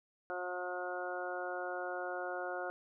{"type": "harmonic tone", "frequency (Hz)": 180, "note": "F#3", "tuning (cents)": -47, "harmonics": [2, 3, 4, 5, 6, 7, 8], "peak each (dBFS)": [-44, -42, -42, -51, -51, -49, -43], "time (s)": [0.3, 2.7], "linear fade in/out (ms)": 0, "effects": []}